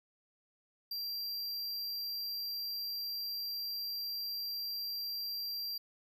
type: tone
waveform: square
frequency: 4734 Hz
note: D8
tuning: 13 cents sharp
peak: -37 dBFS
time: 0.91-5.78 s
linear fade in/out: 5 ms
effects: none